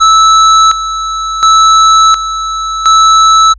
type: tone with tremolo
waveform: square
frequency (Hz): 1310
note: E6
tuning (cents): -11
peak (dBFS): -3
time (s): 0-3.54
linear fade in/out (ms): 20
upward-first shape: square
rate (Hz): 0.7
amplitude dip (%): 70
effects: added 50 Hz sine -31 dBFS peak until 3.58 s + resampled to 16000 Hz